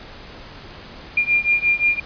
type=beating tone pair; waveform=sine; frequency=2399 / 2404.7 Hz; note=D7 / D7; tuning=+36 / +40 cents; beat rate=5.7 Hz; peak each=-18 / -19 dBFS; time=1.17-2 s; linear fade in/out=5 ms; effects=pink hiss -39 dBFS RMS until 2.05 s + resampled to 11025 Hz